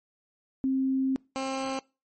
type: tone pair in turn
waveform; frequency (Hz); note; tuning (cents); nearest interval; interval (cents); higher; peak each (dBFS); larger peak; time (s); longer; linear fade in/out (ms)
sine / 15% pulse; 265.1 / 266.5; C4 / C4; +23 / +32; unison; 9; second; -23; neither; 0.64-1.16 / 1.36-1.79; first; 0
effects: noise-tail reverb RT60 0.3 s tail -24 dB re dry + MP3 32 kbps